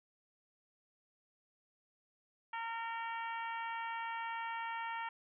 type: harmonic tone with a mistuned harmonic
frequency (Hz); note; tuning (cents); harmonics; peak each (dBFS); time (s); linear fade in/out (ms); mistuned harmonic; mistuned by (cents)
458.3; A#4; -29; 2 / 3 / 4 / 5 / 6 / 7; -40 / -46 / -46 / -49 / -52 / -57; 2.53-5.09; 5; 6; +15
effects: none